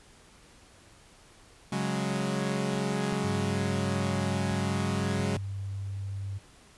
sawtooth chord, C# suspended fourth, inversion none, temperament equal, 138.59 / 185 / 207.7 Hz, C#3 / F#3 / G#3, 0 / 0 / 0 cents, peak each -29 / -28 / -28 dBFS, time 1.72-5.37 s, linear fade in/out 5 ms
clicks, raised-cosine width 5 ms, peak -32 dBFS, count 4, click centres 3.126 / 4.509 / 5.2 / 5.373 s
sine tone with pitch glide, 99.4 to 98.43 Hz, G2 to G2, +25 to +8 cents, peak -32 dBFS, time 3.23-6.39 s, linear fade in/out 20 ms, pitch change -17 cents, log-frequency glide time 3.83-5.6 s
effects pink hiss -56 dBFS RMS until 6.77 s + resampled to 24000 Hz

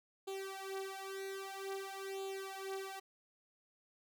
sawtooth tone with flanger, 387.8 Hz, G4, 19 cents flat, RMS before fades -44 dBFS, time 0.27-3 s, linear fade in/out 10 ms, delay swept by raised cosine 0.27 to 4.67 ms, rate 0.51 Hz, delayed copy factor +0.95, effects none

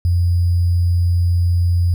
sine tone with sample-and-hold, 87.31 Hz, F2, in tune, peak -12 dBFS, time 0.05-1.94 s, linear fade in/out 0 ms, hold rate 4900 Hz, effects none

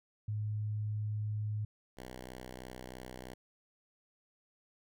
sine / 5% pulse tone pair in turn, 106.1 / 63.09 Hz, G#2 / B1, +38 / +38 cents, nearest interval major sixth, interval 900 cents, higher first, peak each -33 / -34 dBFS, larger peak first, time 0.28-1.65 / 1.97-3.34 s, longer neither, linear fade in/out 5 ms, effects none

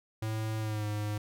square tone with pitch glide, 109.7 to 104.99 Hz, A2 to G#2, -5 to +19 cents, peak -32 dBFS, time 0.22-1.18 s, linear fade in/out 5 ms, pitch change -76 cents, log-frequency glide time 0.59-0.86 s, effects none

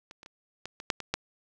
clicks, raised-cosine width 0.2 ms, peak -28 / -30 / -29 / -20 / -24 / -7 / -20 / -10 dBFS, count 8, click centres 0.111 / 0.231 / 0.261 / 0.656 / 0.801 / 0.902 / 1.003 / 1.14 s, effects none

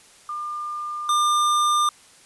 sine / square tone pair in turn, 1200 / 1200 Hz, D6 / D6, +37 / +37 cents, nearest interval unison, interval 0 cents, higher neither, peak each -27 / -18 dBFS, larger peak second, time 0.29-1.09 / 1.09-1.89 s, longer neither, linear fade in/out 2 ms, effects white hiss -51 dBFS RMS until 2.25 s + resampled to 24000 Hz

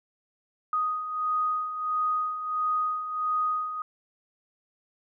sine beating tone pair, 1244.5 / 1246 Hz, D#6 / D#6, 0 / +2 cents, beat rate 1.5 Hz, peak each -33 / -26 dBFS, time 0.73-3.82 s, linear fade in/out 2 ms, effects none

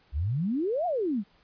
sine exponential two-way sweep, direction up then down, 62.9 to 740 to 183.6 Hz, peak -25 dBFS, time 0.12-1.24 s, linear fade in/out 50 ms, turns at 0.86 s, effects pink hiss -63 dBFS RMS until 1.43 s + resampled to 11025 Hz

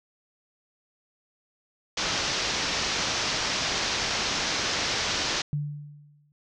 white low-pass noise, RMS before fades -28 dBFS, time 1.97-5.42 s, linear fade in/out 5 ms, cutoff 6200 Hz, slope 48 dB/octave
sine tone with exponential decay, 146.83 Hz, D3, in tune, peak -23 dBFS, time 5.53-6.32 s, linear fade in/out 0 ms, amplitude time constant 170 ms
effects none

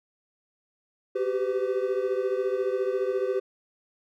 triangle tone cluster, 381.5 / 395.9 / 506 Hz, G4 / G4 / B4, -47 / +17 / +42 cents, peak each -27 dBFS, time 1.15-3.4 s, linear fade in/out 10 ms, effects none

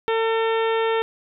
harmonic tone, 450 Hz, A4, 39 cents sharp, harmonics 1 / 2 / 3 / 4 / 5 / 6 / 7 / 8, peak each -20 / -26 / -30 / -32 / -34 / -36 / -37 / -38 dBFS, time 0.08-1.02 s, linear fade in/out 0 ms, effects none

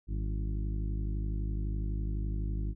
harmonic tone with a mistuned harmonic, 51.91 Hz, G#1, in tune, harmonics 1 / 2 / 3 / 4 / 5 / 6 / 7, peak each -31 / -38 / -43 / -45 / -50 / -47 / -53 dBFS, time 0.07-2.75 s, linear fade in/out 50 ms, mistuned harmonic 4, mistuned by -86 cents, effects none

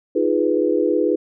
sine chord, F half-diminished seventh, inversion third, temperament equal, 311.1 / 349.2 / 415.3 / 493.9 Hz, Eb4 / F4 / Ab4 / Cb5, 0 / 0 / 0 / 0 cents, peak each -21 dBFS, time 0.15-1.16 s, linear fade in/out 10 ms, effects none

